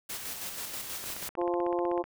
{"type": "noise with tremolo", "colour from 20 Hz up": "white", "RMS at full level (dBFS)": -37, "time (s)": [0.09, 1.29], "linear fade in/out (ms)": 10, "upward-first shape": "square", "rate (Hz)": 6.2, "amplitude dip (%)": 35}
{"type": "click train", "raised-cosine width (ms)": 0.5, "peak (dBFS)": -27, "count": 17, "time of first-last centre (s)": [1.04, 2.04], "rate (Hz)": 16}
{"type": "harmonic tone", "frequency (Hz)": 174.61, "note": "F3", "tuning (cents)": 0, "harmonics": [2, 3, 4, 5, 6], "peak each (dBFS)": [-29, -33, -35, -37, -39], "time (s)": [1.37, 2.03], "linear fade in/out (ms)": 20}
{"effects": []}